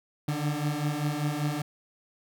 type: beating tone pair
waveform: 30% pulse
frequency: 145.4 / 150.5 Hz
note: D3 / D3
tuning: -17 / +43 cents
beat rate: 5.1 Hz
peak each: -28 / -27 dBFS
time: 0.28-1.62 s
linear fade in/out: 5 ms
effects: none